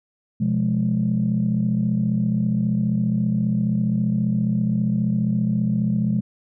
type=chord; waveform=sine; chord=F diminished; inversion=second; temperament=just; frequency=125.72 / 174.61 / 209.5 Hz; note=Cb3 / F3 / Ab3; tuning=+31 / 0 / +15 cents; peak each=-23 / -23 / -20 dBFS; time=0.4-6.21 s; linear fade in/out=10 ms; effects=tanh soft clip ceiling -11 dBFS